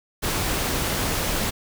pink noise with amplitude modulation, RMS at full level -23 dBFS, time 0.22-1.51 s, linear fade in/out 20 ms, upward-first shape sine, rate 246 Hz, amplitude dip 35%, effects none

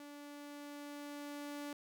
sawtooth tone with level ramp, 289.8 Hz, D4, 23 cents flat, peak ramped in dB -46 to -38 dBFS, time 0-1.73 s, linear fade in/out 2 ms, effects none

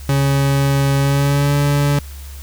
40% pulse tone with pitch glide, 138.59 to 143.64 Hz, C#3 to D3, 0 to -38 cents, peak -12 dBFS, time 0.09-1.99 s, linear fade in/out 2 ms, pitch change +62 cents, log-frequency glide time 1-1.55 s, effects added 69 Hz sine -30 dBFS peak until 2.42 s + white hiss -41 dBFS RMS until 2.42 s

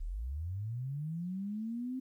sine linear sweep, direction up, 32.51 to 263.1 Hz, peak -35 dBFS, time 0-2 s, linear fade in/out 10 ms, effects 12-bit

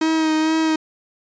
45% pulse tone with vibrato, 316.3 Hz, D#4, 29 cents sharp, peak -16 dBFS, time 0.01-0.76 s, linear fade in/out 5 ms, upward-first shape sine, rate 2.2 Hz, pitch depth 22 cents each way, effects resampled to 16000 Hz

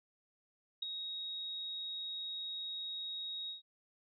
sine tone with ADSR envelope, 3775 Hz, A#7, 21 cents sharp, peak -31 dBFS, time 0.82-3.62 s, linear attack 8 ms, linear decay 6 ms, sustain -8 dB, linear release 130 ms, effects none

